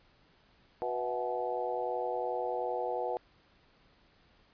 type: harmonic tone with a mistuned harmonic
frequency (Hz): 122.7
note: B2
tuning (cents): -11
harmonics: 3 / 4 / 5 / 6 / 7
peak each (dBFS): -40 / -35 / -39 / -37 / -39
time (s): 0.82-3.17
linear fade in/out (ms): 0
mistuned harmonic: 5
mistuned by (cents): +88
effects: pink hiss -65 dBFS RMS until 4.53 s + resampled to 11025 Hz